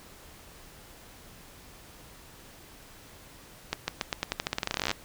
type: accelerating click train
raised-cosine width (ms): 0.2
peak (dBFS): -10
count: 24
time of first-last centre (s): 3.73-4.914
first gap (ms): 150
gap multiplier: 0.88
effects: pink hiss -51 dBFS RMS until 5.04 s